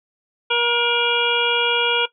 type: harmonic tone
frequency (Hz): 475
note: A#4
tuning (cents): +33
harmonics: 1 / 2 / 3 / 5 / 6 / 7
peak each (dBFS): -23 / -23 / -23 / -23 / -23 / -23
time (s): 0.5-2.06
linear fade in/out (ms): 10
effects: noise-tail reverb RT60 0.1 s tail -17 dB re dry